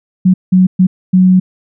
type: tone bursts at uneven times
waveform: sine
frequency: 184.8 Hz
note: F#3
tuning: 2 cents flat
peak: -4 dBFS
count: 4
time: 0.25-0.34 / 0.52-0.67 / 0.79-0.87 / 1.13-1.4 s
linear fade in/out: 10 ms
effects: none